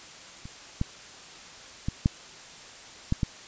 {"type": "clicks", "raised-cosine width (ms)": 5, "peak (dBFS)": [-28, -13, -15, -8, -11, -12], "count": 6, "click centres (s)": [0.455, 0.814, 1.885, 2.059, 3.124, 3.232], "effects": ["white hiss -46 dBFS RMS until 3.47 s", "resampled to 16000 Hz"]}